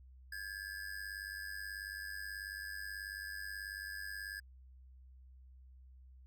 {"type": "ring-modulated tone", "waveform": "square", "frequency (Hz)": 1661, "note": "G#6", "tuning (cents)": 0, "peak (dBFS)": -40, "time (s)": [0.32, 4.4], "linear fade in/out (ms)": 5, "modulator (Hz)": 49.2, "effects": ["added 64 Hz sine -55 dBFS peak until 6.26 s"]}